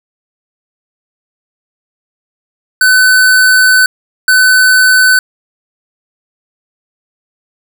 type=tone bursts at uneven times; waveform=square; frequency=1510 Hz; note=F#6; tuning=35 cents sharp; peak=-5 dBFS; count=2; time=2.81-3.86 / 4.28-5.19 s; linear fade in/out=2 ms; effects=none